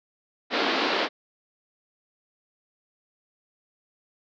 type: band-pass noise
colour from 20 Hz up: pink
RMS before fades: -25 dBFS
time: 0.5-1.09 s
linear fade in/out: 50 ms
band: 240 to 4700 Hz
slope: 48 dB/octave
effects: none